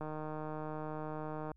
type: click train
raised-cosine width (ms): 1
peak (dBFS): -28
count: 233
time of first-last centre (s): 0.01-1.516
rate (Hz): 154
effects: added 60 Hz sine -61 dBFS peak until 1.56 s